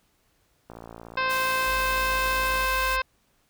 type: click train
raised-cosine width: 1 ms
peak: -27 dBFS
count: 112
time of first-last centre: 0.7-2.644 s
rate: 57.1 Hz
type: harmonic tone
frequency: 521 Hz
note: C5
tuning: 7 cents flat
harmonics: 1 / 2 / 3 / 4 / 5 / 6 / 7 / 8 / 9 / 10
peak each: -33 / -26 / -28 / -36 / -31 / -43 / -39 / -42 / -45 / -43 dBFS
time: 1.17-3.02 s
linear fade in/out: 5 ms
type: noise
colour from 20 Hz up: white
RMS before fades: -36 dBFS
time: 1.29-2.97 s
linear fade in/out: 20 ms
type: tone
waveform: sine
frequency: 49 Hz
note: G1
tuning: in tune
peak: -33 dBFS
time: 1.66-3.01 s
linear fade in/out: 20 ms
effects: pink hiss -67 dBFS RMS until 3.49 s